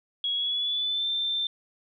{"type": "tone with pitch glide", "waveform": "sine", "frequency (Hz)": [3327, 3566], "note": ["G#7", "A7"], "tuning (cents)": [2, 22], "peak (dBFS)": -25, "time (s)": [0.24, 1.47], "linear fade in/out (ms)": 2, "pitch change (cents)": 120, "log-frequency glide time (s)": [0.34, 1.08], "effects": []}